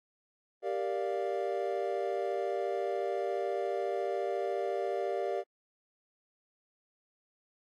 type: chord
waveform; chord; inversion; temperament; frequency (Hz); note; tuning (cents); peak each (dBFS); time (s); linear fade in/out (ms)
triangle; G minor seventh; none; equal; 392 / 466.2 / 587.3 / 698.5; G4 / Bb4 / D5 / F5; 0 / 0 / 0 / 0; -33 / -35 / -34 / -35; 0.62-5.44; 50
effects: AAC 48 kbps